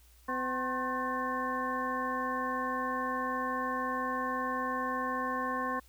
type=harmonic tone with a mistuned harmonic; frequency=254.4 Hz; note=C4; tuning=48 cents flat; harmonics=1 / 2 / 3 / 4 / 6 / 7; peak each=-38 / -39 / -42 / -33 / -43 / -40 dBFS; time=0.28-5.8 s; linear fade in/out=10 ms; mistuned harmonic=4; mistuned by=+88 cents; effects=added 60 Hz sine -58 dBFS peak until 5.88 s + white hiss -64 dBFS RMS until 5.88 s